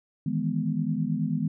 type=chord; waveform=sine; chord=E major seventh; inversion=third; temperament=equal; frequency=155.56 / 164.81 / 207.7 / 246.9 Hz; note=D#3 / E3 / G#3 / B3; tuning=0 / 0 / 0 / 0 cents; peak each=-30 dBFS; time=0.26-1.48 s; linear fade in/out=5 ms; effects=none